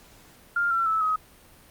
sine tone with pitch steps, 1400 / 1353.9 / 1309.3 / 1266.1 Hz, F6 / E6 / E6 / D#6, +4 / +46 / -12 / +30 cents, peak -21 dBFS, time 0.56-1.16 s, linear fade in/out 5 ms, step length 150 ms, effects pink hiss -53 dBFS RMS until 1.7 s + Opus 48 kbps

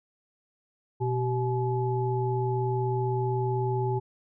sine tone cluster, 122.7 / 383.9 / 854 Hz, B2 / G4 / G#5, -11 / -36 / +48 cents, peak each -27 / -29 / -32 dBFS, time 1-4 s, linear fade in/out 20 ms, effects none

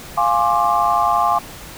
sine chord, D half-diminished seventh, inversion first, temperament equal with one note detuned, 698.5 / 830.6 / 1063.6 / 1174.7 Hz, F5 / Ab5 / C6 / D6, 0 / 0 / +28 / 0 cents, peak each -19 dBFS, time 0.17-1.39 s, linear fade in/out 10 ms, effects pink hiss -36 dBFS RMS until 1.77 s

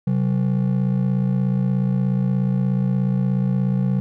triangle ring-modulated tone, 160.8 Hz, E3, 43 cents flat, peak -12 dBFS, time 0.07-4 s, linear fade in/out 0 ms, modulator 28.4 Hz, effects none

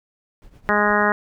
brown noise with tremolo, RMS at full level -43 dBFS, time 0.42-1.11 s, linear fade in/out 0 ms, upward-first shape triangle, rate 8.8 Hz, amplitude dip 80%
harmonic tone, 207.7 Hz, G#3, in tune, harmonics 1 / 2 / 3 / 4 / 5 / 6 / 7 / 8 / 9, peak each -24 / -24 / -24 / -24 / -24 / -24 / -24 / -24 / -24 dBFS, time 0.69-1.12 s, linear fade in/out 0 ms
effects none

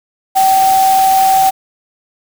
sine tone in noise, 768 Hz, G5, 36 cents flat, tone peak -7 dBFS, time 0.35-1.51 s, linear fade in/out 20 ms, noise white, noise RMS -21 dBFS, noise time 0.35-1.51 s, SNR +11 dB, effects none

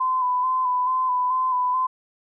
sine tone with vibrato, 1013 Hz, B5, 44 cents sharp, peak -19 dBFS, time 0-1.87 s, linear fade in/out 10 ms, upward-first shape square, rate 2.3 Hz, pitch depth 26 cents each way, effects none

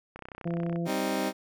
click train, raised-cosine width 0.5 ms, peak -26 dBFS, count 20, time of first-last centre 0.16-0.759 s, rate 31.7 Hz
harmonic tone, 170 Hz, F3, 46 cents flat, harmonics 1 / 2 / 3 / 4, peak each -29 / -35 / -39 / -41 dBFS, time 0.45-0.88 s, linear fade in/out 10 ms
20% pulse chord, C minor, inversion second, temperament just, 196.22 / 261.6 / 314 Hz, G3 / C4 / Eb4, +2 / 0 / +16 cents, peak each -27 dBFS, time 0.85-1.33 s, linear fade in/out 50 ms
effects none

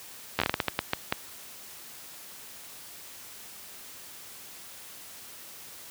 slowing click train, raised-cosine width 0.3 ms, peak -8 dBFS, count 12, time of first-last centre 0.39-1.124 s, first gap 11 ms, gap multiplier 1.33, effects white hiss -46 dBFS RMS until 5.9 s + high-pass 60 Hz 12 dB/octave

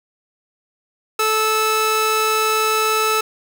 sawtooth tone pair together, 436.2 / 1308.6 Hz, A4 / E6, -15 / -13 cents, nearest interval octave + perfect fifth, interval 1902 cents, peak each -16 dBFS, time 1.19-3.21 s, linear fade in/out 5 ms, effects none

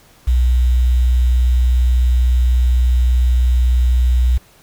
sine tone with quantisation, 61.74 Hz, B1, in tune, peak -10 dBFS, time 0.27-4.38 s, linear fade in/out 10 ms, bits 6, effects pink hiss -49 dBFS RMS until 4.62 s

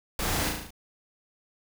pink noise with echo, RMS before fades -30 dBFS, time 0.19-0.49 s, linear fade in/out 2 ms, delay 36 ms, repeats 6, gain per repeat -3 dB, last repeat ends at 0.706 s, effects none

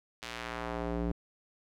square tone with band-pass filter sweep, 58.27 Hz, A#1, in tune, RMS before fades -36 dBFS, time 0.22-1.12 s, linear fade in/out 5 ms, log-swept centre 3700 to 250 Hz, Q 0.8, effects none

